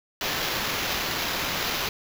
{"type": "noise with sample-and-hold", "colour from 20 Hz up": "white", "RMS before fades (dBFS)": -28, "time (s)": [0.21, 1.89], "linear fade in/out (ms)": 2, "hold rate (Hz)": 8820, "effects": []}